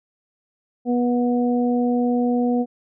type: harmonic tone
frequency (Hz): 243.6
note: B3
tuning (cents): -24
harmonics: 1 / 2 / 3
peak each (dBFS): -18 / -24 / -28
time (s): 0.85-2.66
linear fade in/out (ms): 50
effects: none